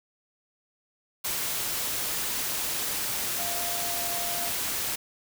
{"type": "tone in noise", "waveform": "sine", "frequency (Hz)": 694, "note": "F5", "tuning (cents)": -11, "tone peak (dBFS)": -36, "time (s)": [3.38, 4.5], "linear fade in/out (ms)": 10, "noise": "white", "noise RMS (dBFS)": -30, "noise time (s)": [1.24, 4.96], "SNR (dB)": -9, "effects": []}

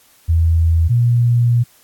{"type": "tone pair in turn", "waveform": "sine", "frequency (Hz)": [82.41, 119.64], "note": ["E2", "A#2"], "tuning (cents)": [0, 45], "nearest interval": "tritone", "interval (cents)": 645, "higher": "second", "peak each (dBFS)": -10, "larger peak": "neither", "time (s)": [[0.28, 0.89], [0.89, 1.64]], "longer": "second", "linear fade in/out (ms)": 20, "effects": ["white hiss -51 dBFS RMS until 1.83 s", "AAC 64 kbps"]}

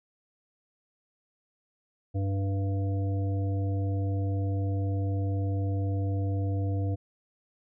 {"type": "harmonic tone", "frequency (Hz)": 98, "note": "G2", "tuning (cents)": 0, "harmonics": [1, 3, 5, 7], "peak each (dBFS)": [-26, -36, -40, -43], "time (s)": [2.14, 6.96], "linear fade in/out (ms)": 20, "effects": []}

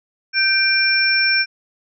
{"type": "tone cluster", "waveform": "sine", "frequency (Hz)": [1559, 2372, 5420], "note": ["G6", "D7", "E8"], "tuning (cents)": [-10, 17, 47], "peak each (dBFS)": -18, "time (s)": [0.33, 1.46], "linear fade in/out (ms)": 50, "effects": []}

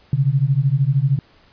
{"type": "beating tone pair", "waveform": "sine", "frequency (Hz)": [130.7, 143.7], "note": ["C3", "D3"], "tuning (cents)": [-1, -37], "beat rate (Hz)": 13, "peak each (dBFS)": -17, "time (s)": [0.13, 1.19], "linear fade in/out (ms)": 2, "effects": ["pink hiss -53 dBFS RMS until 1.52 s", "resampled to 11025 Hz"]}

